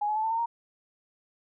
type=tone with pitch steps; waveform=sine; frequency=830.6 / 850 / 869.9 / 890.2 / 911 / 932.3 Hz; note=G#5 / G#5 / A5 / A5 / A#5 / A#5; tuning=0 / +40 / -20 / +20 / -40 / 0 cents; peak=-25 dBFS; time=0.01-0.46 s; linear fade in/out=10 ms; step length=75 ms; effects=none